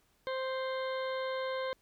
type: harmonic tone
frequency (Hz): 523.3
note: C5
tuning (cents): 0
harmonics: 1 / 2 / 3 / 4 / 6 / 7 / 8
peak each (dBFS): -34 / -40 / -44 / -46 / -50 / -51 / -52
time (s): 0.27-1.73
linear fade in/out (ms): 0
effects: pink hiss -71 dBFS RMS until 1.81 s